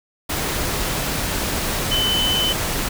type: tone in noise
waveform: sine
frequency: 3034 Hz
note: F#7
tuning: 43 cents sharp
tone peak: -18 dBFS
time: 1.91-2.53 s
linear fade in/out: 10 ms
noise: pink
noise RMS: -23 dBFS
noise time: 0.29-2.89 s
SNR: +2 dB
effects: none